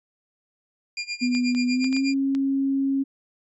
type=tone with tremolo; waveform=25% pulse; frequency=2400 Hz; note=D7; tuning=37 cents sharp; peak=-22 dBFS; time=0.97-2.14 s; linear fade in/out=2 ms; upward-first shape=sine; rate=8.3 Hz; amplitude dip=90%
type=tone with pitch glide; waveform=sine; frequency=246.9 to 272.4 Hz; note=B3 to C#4; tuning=0 to -30 cents; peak=-20 dBFS; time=1.21-3.04 s; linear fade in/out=20 ms; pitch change=+170 cents; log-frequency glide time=1.67-2.05 s
type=clicks; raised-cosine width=0.2 ms; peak=-21 dBFS; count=6; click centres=1.35 / 1.549 / 1.844 / 1.928 / 1.966 / 2.35 s
effects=resampled to 24000 Hz